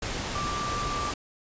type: tone in noise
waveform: sine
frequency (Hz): 1174.7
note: D6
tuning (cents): 0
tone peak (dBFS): -30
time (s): 0.35-1.11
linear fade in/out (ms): 5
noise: pink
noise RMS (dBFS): -32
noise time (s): 0.02-1.14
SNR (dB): -1
effects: resampled to 16000 Hz